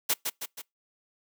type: noise with echo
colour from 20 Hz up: white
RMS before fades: -25 dBFS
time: 0.09-0.14 s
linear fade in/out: 10 ms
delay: 160 ms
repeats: 3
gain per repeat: -5 dB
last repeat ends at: 0.62 s
effects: noise-tail reverb RT60 0.2 s tail -26 dB re dry + high-pass 200 Hz 12 dB/octave